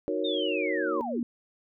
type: chord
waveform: sine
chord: D# minor seventh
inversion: none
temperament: equal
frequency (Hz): 311.1 / 370 / 466.2 / 554.4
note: D#4 / F#4 / A#4 / C#5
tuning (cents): 0 / 0 / 0 / 0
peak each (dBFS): -32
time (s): 0.08-1.01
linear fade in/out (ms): 0
type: linear sweep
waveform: sine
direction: down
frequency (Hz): 3724 to 241.7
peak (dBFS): -31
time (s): 0.24-1.21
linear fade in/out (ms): 10
type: tone with exponential growth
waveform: sine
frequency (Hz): 238.5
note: A#3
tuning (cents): +40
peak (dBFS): -25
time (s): 0.54-1.23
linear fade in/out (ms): 2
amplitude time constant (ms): 150
effects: none